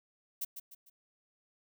violet noise with echo, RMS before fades -35 dBFS, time 0.41-0.45 s, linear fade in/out 10 ms, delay 150 ms, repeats 3, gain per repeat -8 dB, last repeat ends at 0.9 s, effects none

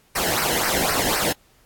pink noise with flanger, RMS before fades -22 dBFS, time 0.15-1.33 s, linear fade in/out 10 ms, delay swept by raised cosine 0.28 to 0.87 ms, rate 3.9 Hz, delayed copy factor -0.8, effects pink hiss -58 dBFS RMS until 1.65 s + AAC 64 kbps

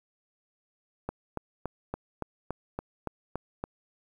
click train, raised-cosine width 1 ms, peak -18 dBFS, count 10, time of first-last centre 1.09-3.64 s, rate 3.53 Hz, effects 9-bit

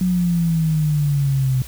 sine exponential sweep, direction down, 185 to 127.9 Hz, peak -15 dBFS, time 0.01-1.62 s, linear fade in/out 2 ms, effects added 60 Hz sine -35 dBFS peak until 1.67 s + white hiss -40 dBFS RMS until 1.67 s

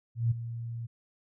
sine tone with ADSR envelope, 116.6 Hz, A#2, 1 cent sharp, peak -21 dBFS, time 0.15-0.87 s, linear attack 160 ms, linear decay 14 ms, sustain -13 dB, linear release 16 ms, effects none

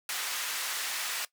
pink band-pass noise, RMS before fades -34 dBFS, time 0.09-1.25 s, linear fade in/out 2 ms, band 1400 to 16000 Hz, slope 12 dB/octave, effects noise-tail reverb RT60 0.1 s tail -18 dB re dry

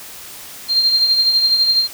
sine tone with tremolo, 4186 Hz, C8, in tune, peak -9 dBFS, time 0.68-1.88 s, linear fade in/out 50 ms, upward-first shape triangle, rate 12 Hz, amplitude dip 55%, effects white hiss -35 dBFS RMS until 1.93 s

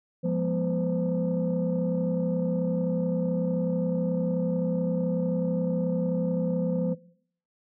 sine tone cluster, 174.8 / 206.2 / 242.2 / 513 Hz, F3 / G#3 / B3 / C5, +2 / -12 / -34 / -34 cents, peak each -25 / -32 / -31 / -29 dBFS, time 0.23-6.95 s, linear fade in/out 20 ms, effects noise-tail reverb RT60 0.6 s tail -20 dB re dry + tanh soft clip ceiling -18 dBFS

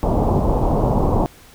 pink low-pass noise, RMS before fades -17 dBFS, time 0.03-1.26 s, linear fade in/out 0 ms, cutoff 1000 Hz, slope 48 dB/octave, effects pink hiss -46 dBFS RMS until 1.54 s

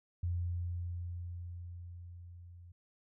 sine tone with level ramp, 87.31 Hz, F2, in tune, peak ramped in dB -31 to -51 dBFS, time 0.23-2.72 s, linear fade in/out 5 ms, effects none

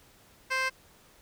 15% pulse tone with band-pass filter, 523.3 Hz, C5, in tune, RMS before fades -29 dBFS, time 0.5-0.7 s, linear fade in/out 20 ms, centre 2500 Hz, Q 0.88, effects pink hiss -59 dBFS RMS until 1.21 s

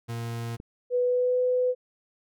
40% pulse tone, 116.54 Hz, A#2, in tune, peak -30 dBFS, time 0.08-0.57 s, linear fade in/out 20 ms
click, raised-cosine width 3 ms, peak -27 dBFS, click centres 0.601 s
sine tone with pitch glide, 493.9 to 501.4 Hz, B4 to B4, 0 to +26 cents, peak -21 dBFS, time 0.9-1.75 s, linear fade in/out 50 ms, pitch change +26 cents, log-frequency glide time 1.03-1.4 s
effects none

